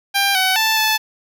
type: tone with pitch steps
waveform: 10% pulse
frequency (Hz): 795 / 753 / 881 / 872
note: G5 / F#5 / A5 / A5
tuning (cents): +24 / +30 / +2 / -16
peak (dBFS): -6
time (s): 0.14-0.98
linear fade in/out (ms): 20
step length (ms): 210
effects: none